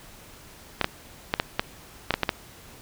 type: clicks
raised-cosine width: 0.3 ms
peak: -5 dBFS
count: 9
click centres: 0.813 / 0.844 / 1.339 / 1.399 / 1.595 / 2.107 / 2.14 / 2.233 / 2.292 s
effects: pink hiss -48 dBFS RMS until 2.81 s